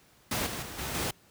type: noise with level steps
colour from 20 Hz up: pink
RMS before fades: -30 / -36 / -41 / -35 / -31 dBFS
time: 0.31-1.11 s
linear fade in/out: 5 ms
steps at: 0.46 / 0.62 / 0.78 / 0.94 s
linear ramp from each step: 10 ms
effects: pink hiss -61 dBFS RMS until 1.3 s + high-pass 60 Hz 12 dB/octave